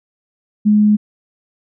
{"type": "tone", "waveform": "sine", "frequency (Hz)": 210.1, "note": "G#3", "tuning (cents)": 20, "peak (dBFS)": -8, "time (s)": [0.65, 0.97], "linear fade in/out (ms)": 20, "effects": []}